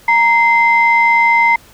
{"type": "tone pair together", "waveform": "sine", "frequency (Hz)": [932.3, 2077], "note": ["A#5", "C7"], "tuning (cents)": [0, -13], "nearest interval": "octave + major second", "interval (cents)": 1387, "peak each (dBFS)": -10, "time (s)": [0.08, 1.56], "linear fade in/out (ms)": 5, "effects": ["tanh soft clip ceiling -1 dBFS", "pink hiss -44 dBFS RMS until 1.73 s"]}